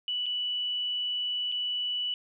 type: tone with dropouts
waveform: sine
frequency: 2960 Hz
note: F#7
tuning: in tune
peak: -28 dBFS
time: 0.08-2.14 s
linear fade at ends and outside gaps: 1 ms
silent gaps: 0.259-0.264 / 1.517-1.522 s
effects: none